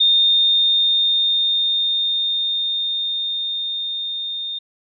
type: tone with level ramp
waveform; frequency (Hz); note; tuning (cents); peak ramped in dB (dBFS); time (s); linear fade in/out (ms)
sine; 3648; A#7; -38; -11 to -24; 0-4.59; 10
effects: none